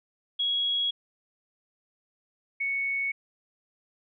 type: tone pair in turn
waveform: sine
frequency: 3322 / 2217 Hz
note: G#7 / C#7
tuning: 0 / 0 cents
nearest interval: perfect fifth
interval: 700 cents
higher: first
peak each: -24 / -26 dBFS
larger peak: first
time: 0.39-0.91 / 2.6-3.12 s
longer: neither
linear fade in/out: 10 ms
effects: none